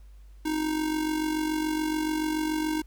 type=tone with amplitude modulation; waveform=square; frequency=311.1 Hz; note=D#4; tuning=in tune; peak=-24 dBFS; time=0.45-2.82 s; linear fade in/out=10 ms; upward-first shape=sine; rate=47 Hz; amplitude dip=55%; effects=added 50 Hz sine -46 dBFS peak until 2.86 s + pink hiss -67 dBFS RMS until 2.86 s